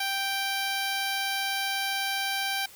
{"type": "tone", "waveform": "10% pulse", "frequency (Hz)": 784, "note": "G5", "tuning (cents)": 0, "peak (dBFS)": -19, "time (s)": [0, 2.66], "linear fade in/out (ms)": 5, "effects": ["white hiss -50 dBFS RMS until 2.75 s"]}